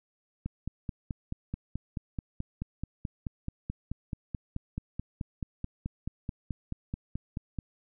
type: click train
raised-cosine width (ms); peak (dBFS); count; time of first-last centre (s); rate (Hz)
5; -21; 34; 0.46-7.587; 4.63
effects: none